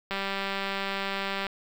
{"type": "click train", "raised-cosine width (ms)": 0.3, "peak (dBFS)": -15, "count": 267, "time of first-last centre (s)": [0.11, 1.467], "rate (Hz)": 196, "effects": ["7-bit"]}